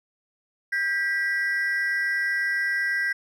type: ring-modulated tone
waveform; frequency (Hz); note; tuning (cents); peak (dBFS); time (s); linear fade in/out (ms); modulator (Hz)
triangle; 1774; A6; +14; -17; 0.72-3.13; 10; 177
effects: tanh soft clip ceiling -14 dBFS